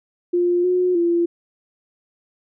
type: tone with pitch steps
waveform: sine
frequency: 351.7 / 362.5 / 342.5 Hz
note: F4 / F#4 / F4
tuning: +12 / -35 / -34 cents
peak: -15 dBFS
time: 0.33-1.26 s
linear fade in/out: 10 ms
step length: 310 ms
effects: none